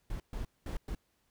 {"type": "noise bursts at uneven times", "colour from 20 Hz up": "brown", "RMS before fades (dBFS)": -37, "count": 4, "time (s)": [[0.1, 0.2], [0.33, 0.45], [0.66, 0.77], [0.88, 0.95]], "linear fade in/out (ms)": 2, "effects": ["pink hiss -75 dBFS RMS until 1.3 s"]}